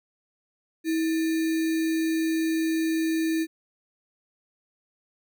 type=tone with sample-and-hold; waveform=sine; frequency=322.7 Hz; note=E4; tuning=37 cents flat; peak=-22 dBFS; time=0.84-3.47 s; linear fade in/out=50 ms; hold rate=2100 Hz; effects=none